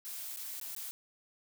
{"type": "noise with dropouts", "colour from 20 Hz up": "blue", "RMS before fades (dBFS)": -42, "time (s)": [0.05, 0.91], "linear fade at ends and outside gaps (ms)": 0, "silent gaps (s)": [[0.362, 0.371], [0.599, 0.613], [0.75, 0.764]], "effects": []}